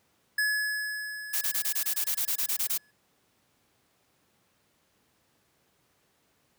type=tone with exponential decay; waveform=square; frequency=1700 Hz; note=G#6; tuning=40 cents sharp; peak=-24 dBFS; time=0.38-2.91 s; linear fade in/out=5 ms; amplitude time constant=550 ms
type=noise bursts; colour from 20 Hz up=blue; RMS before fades=-28 dBFS; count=14; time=1.33-2.779 s; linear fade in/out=10 ms; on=84 ms; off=21 ms
effects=pink hiss -69 dBFS RMS until 6.58 s + high-pass 100 Hz 12 dB/octave